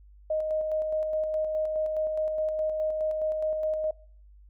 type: tone with tremolo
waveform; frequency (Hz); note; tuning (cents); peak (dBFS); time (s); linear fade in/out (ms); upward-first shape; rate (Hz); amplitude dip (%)
sine; 622.3; D#5; 0; -24; 0.3-3.91; 5; square; 4.8; 30
effects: noise-tail reverb RT60 0.5 s tail -23 dB re dry + added 50 Hz sine -50 dBFS peak until 4.49 s